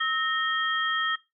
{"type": "tone cluster", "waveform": "sine", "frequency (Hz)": [1292, 1849, 3216], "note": ["E6", "A#6", "G7"], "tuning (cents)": [-35, -15, 44], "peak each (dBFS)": -28, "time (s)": [0, 1.16], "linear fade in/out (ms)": 10, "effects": ["noise-tail reverb RT60 0.2 s tail -17 dB re dry"]}